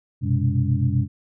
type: tone cluster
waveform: sine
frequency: 92.8 / 121.9 / 129.7 / 202.4 / 284.7 Hz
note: F#2 / B2 / C3 / G#3 / C#4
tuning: +6 / -22 / -15 / -44 / +46 cents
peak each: -24 / -22 / -22 / -28 / -31 dBFS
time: 0.21-1.08 s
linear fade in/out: 50 ms
effects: none